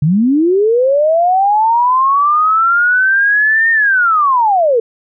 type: linear two-way sweep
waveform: sine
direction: up then down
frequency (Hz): 137.9 to 1838 to 439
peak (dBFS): -8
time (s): 0.02-4.8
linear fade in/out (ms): 5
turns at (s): 3.71
effects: none